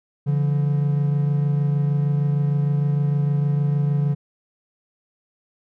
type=tone pair together; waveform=triangle; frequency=143.48 / 170 Hz; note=D3 / F3; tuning=-40 / -46 cents; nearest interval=minor third; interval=294 cents; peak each=-16 / -24 dBFS; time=0.26-4.15 s; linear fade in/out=20 ms; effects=none